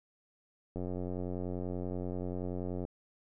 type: click train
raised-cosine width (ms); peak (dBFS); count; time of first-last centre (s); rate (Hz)
2; -25; 190; 0.76-2.851; 90.4
effects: none